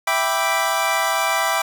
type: chord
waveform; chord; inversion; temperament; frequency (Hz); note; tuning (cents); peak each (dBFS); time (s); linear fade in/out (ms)
25% pulse; E minor seventh; none; equal; 659.3 / 784 / 987.8 / 1174.7; E5 / G5 / B5 / D6; 0 / 0 / 0 / 0; -20; 0.07-1.62; 5
effects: none